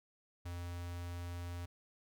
square tone with notch filter, 87.31 Hz, F2, in tune, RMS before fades -43 dBFS, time 0.45-1.66 s, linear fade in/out 10 ms, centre 350 Hz, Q 1.5, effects none

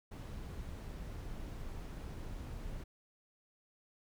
brown noise, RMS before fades -44 dBFS, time 0.11-2.84 s, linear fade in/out 10 ms, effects none

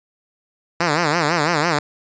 5% pulse tone with vibrato, 160 Hz, D#3, 49 cents sharp, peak -5 dBFS, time 0.8-1.79 s, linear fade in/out 5 ms, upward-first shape sine, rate 6 Hz, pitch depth 170 cents each way, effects resampled to 16000 Hz

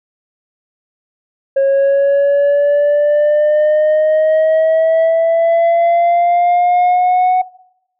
sine exponential sweep, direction up, 544 to 740 Hz, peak -6 dBFS, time 1.56-7.42 s, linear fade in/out 10 ms, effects noise-tail reverb RT60 0.8 s tail -21 dB re dry + tanh soft clip ceiling -8 dBFS

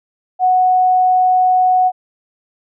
sine tone, 738 Hz, F#5, 5 cents flat, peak -9 dBFS, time 0.39-1.92 s, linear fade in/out 50 ms, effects none

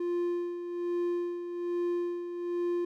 triangle tone with tremolo, 349.2 Hz, F4, in tune, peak -25 dBFS, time 0-2.85 s, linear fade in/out 5 ms, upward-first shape sine, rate 1.2 Hz, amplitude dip 60%, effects none

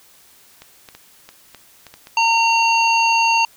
clicks, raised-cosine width 0.2 ms, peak -21 dBFS, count 8, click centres 0.62 / 0.888 / 0.95 / 1.29 / 1.547 / 1.867 / 1.94 / 2.071 s
harmonic tone, 916 Hz, A#5, 31 cents flat, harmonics 1 / 3 / 5 / 7, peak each -15 / -17 / -25 / -29 dBFS, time 2.17-3.45 s, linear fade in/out 2 ms
effects white hiss -50 dBFS RMS until 3.56 s

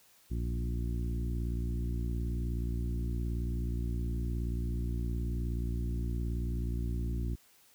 harmonic tone with a mistuned harmonic, 59 Hz, A#1, 22 cents sharp, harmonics 1 / 2 / 3 / 4 / 5 / 6, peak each -32 / -38 / -42 / -44 / -46 / -48 dBFS, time 0.3-7.36 s, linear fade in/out 20 ms, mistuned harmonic 1, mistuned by +49 cents, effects white hiss -63 dBFS RMS until 7.74 s

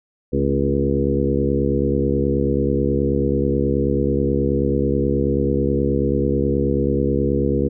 harmonic tone with a mistuned harmonic, 69.3 Hz, C#2, in tune, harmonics 1 / 2 / 3 / 4 / 5 / 6 / 7, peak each -24 / -24 / -24 / -24 / -24 / -24 / -24 dBFS, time 0.32-7.69 s, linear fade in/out 20 ms, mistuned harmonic 3, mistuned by +55 cents, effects none

